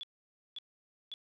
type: tone bursts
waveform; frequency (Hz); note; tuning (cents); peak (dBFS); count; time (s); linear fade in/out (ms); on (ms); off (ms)
sine; 3435; A7; -42; -39; 3; 0.01-1.139; 0; 23; 530
effects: none